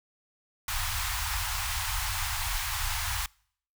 pink band-stop noise, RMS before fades -31 dBFS, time 0.68-3.26 s, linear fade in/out 2 ms, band 100 to 800 Hz, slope 48 dB/octave, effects noise-tail reverb RT60 0.6 s tail -26 dB re dry

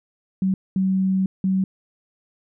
sine tone bursts at uneven times, 189.8 Hz, F#3, 44 cents sharp, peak -17 dBFS, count 3, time 0.42-0.54 / 0.76-1.26 / 1.44-1.64 s, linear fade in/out 2 ms, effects none

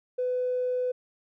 triangle tone with tanh clipping, 501 Hz, B4, 25 cents sharp, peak -25 dBFS, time 0.18-0.92 s, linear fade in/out 10 ms, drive 4 dB, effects none

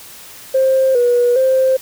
sine tone with pitch steps, 528 / 485 / 524 Hz, C5 / B4 / C5, +16 / -31 / +2 cents, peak -9 dBFS, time 0.54-1.77 s, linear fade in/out 10 ms, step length 410 ms, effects tanh soft clip ceiling -5 dBFS + white hiss -37 dBFS RMS until 1.81 s

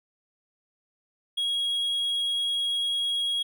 triangle tone, 3303 Hz, G#7, 10 cents flat, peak -23 dBFS, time 1.37-3.43 s, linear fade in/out 10 ms, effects none

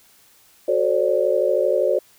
sine chord, D dominant seventh, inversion first, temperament equal with one note detuned, 370 / 440 / 534.6 / 587.3 Hz, F#4 / A4 / C5 / D5, 0 / 0 / +37 / 0 cents, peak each -23 / -24 / -20 / -21 dBFS, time 0.68-1.99 s, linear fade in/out 5 ms, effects white hiss -54 dBFS RMS until 2.18 s

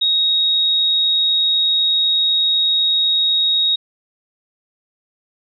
sine tone, 3768 Hz, A#7, 18 cents sharp, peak -13 dBFS, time 0.01-3.76 s, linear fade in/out 10 ms, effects none

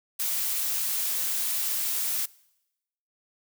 blue noise, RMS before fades -28 dBFS, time 0.19-2.26 s, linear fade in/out 10 ms, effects noise-tail reverb RT60 0.9 s tail -23 dB re dry

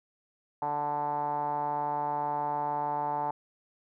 5% pulse tone with low-pass filter, 146.83 Hz, D3, in tune, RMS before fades -31 dBFS, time 0.62-3.31 s, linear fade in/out 2 ms, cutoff 850 Hz, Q 8.3, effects none

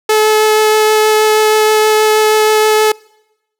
sawtooth tone with vibrato, 430.9 Hz, A4, 36 cents flat, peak -4 dBFS, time 0.09-2.92 s, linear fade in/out 5 ms, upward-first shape triangle, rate 6.3 Hz, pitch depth 9 cents each way, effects noise-tail reverb RT60 0.9 s tail -25 dB re dry

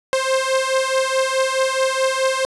sawtooth beating tone pair, 525 / 529.7 Hz, C5 / C5, +6 / +21 cents, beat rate 4.7 Hz, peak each -16 dBFS, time 0.13-2.45 s, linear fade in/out 0 ms, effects resampled to 24000 Hz + 7-bit

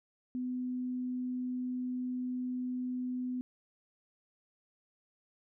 sine tone, 251.3 Hz, B3, 30 cents sharp, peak -33 dBFS, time 0.35-3.41 s, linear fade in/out 0 ms, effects none

